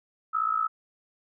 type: tone with amplitude modulation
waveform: sine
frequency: 1295 Hz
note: E6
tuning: 31 cents flat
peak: -20 dBFS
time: 0.33-0.68 s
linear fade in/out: 20 ms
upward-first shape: sine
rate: 57.6 Hz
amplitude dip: 80%
effects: none